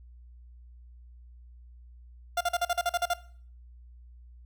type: tone bursts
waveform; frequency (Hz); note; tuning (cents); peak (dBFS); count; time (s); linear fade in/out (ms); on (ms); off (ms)
30% pulse; 698.5; F5; 0; -22; 10; 2.37-3.137; 5; 38; 43
effects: noise-tail reverb RT60 0.5 s tail -18 dB re dry + added 60 Hz sine -48 dBFS peak until 4.45 s

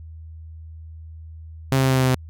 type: tone with pitch steps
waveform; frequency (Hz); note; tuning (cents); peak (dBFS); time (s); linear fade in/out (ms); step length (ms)
sawtooth; 134 / 133.07 / 132.16 / 131.24 / 130.34 / 129.44 / 128.54; C3 / C3 / C3 / C3 / C3 / C3 / C3; +42 / +30 / +18 / +6 / -6 / -18 / -30; -12; 1.72-2.147; 0; 61
effects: added 80 Hz sine -36 dBFS peak until 2.29 s

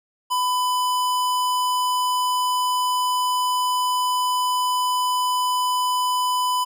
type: tone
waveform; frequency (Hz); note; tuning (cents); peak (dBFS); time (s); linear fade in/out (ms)
square; 1000; B5; +21; -20; 0.3-6.65; 20
effects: none

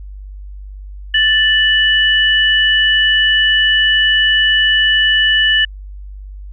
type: tone pair together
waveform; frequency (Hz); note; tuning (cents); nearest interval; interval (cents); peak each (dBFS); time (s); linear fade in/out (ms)
sine; 1760 / 2953; A6 / F#7; 0 / -4; major sixth; 896; -12; 1.14-5.65; 5
effects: added 49 Hz sine -28 dBFS peak until 6.52 s

